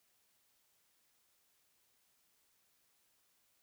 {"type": "silence", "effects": ["white hiss -75 dBFS RMS until 3.62 s"]}